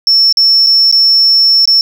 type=tone with dropouts; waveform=sine; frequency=5400 Hz; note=E8; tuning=41 cents sharp; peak=-3 dBFS; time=0.07-1.81 s; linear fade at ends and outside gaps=1 ms; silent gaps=0.326-0.371 / 0.664-0.669 / 0.914-0.925 / 1.655-1.675 s; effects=tanh soft clip ceiling -2 dBFS